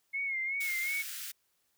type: tone with vibrato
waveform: sine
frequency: 2159 Hz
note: C#7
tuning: 46 cents flat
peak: -31 dBFS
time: 0.13-1.03 s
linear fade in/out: 20 ms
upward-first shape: sine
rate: 2.7 Hz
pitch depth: 62 cents each way
type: high-pass noise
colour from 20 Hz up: white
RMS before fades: -41 dBFS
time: 0.6-1.32 s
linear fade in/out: 10 ms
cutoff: 1400 Hz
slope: 48 dB/octave
effects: white hiss -75 dBFS RMS until 1.77 s